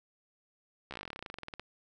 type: slowing click train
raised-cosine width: 0.3 ms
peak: -25 dBFS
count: 23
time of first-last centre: 0.91-1.596 s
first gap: 14 ms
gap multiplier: 1.07
effects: none